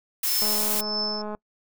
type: noise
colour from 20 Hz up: blue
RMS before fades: -25 dBFS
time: 0.23-0.81 s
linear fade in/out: 5 ms
type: tone with tremolo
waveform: sine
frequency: 5274 Hz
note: E8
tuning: in tune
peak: -24 dBFS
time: 0.27-1.22 s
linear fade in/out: 5 ms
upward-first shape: triangle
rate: 1.7 Hz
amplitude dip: 95%
type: click train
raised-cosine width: 1 ms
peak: -21 dBFS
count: 197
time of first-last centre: 0.42-1.349 s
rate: 211 Hz
effects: noise-tail reverb RT60 0.1 s tail -24 dB re dry